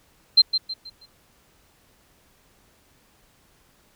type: tone with echo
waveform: sine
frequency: 4134 Hz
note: C8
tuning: 22 cents flat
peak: -9 dBFS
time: 0.37-0.42 s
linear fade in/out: 10 ms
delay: 160 ms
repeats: 4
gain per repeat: -9 dB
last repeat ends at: 1.06 s
effects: pink hiss -60 dBFS RMS until 3.95 s